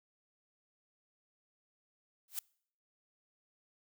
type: noise with exponential growth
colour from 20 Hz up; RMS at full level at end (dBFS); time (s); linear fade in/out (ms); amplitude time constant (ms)
blue; -33; 2.28-2.39; 2; 23
effects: noise-tail reverb RT60 0.6 s tail -26 dB re dry